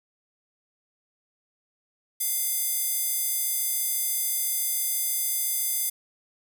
square tone with high-pass filter, 698.5 Hz, F5, in tune, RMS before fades -27 dBFS, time 2.2-5.9 s, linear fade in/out 10 ms, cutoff 10000 Hz, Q 1, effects none

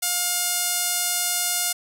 sawtooth tone with band-pass filter, 710 Hz, F5, 28 cents sharp, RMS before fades -24 dBFS, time 0.02-1.73 s, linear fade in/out 10 ms, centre 10000 Hz, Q 1.1, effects none

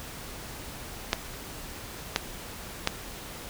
clicks, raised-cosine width 0.2 ms, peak -5 dBFS, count 3, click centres 1.131 / 2.161 / 2.874 s, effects pink hiss -41 dBFS RMS until 3.49 s

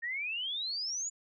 sine exponential sweep, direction up, 1822 to 7040 Hz, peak -33 dBFS, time 0.02-1.1 s, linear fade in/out 20 ms, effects none

